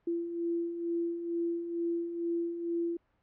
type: beating tone pair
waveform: sine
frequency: 337.8 / 340 Hz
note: E4 / F4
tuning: +42 / -46 cents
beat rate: 2.2 Hz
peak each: -39 / -31 dBFS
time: 0.07-2.97 s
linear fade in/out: 5 ms
effects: pink hiss -73 dBFS RMS until 3.22 s + low-pass 2000 Hz 12 dB/octave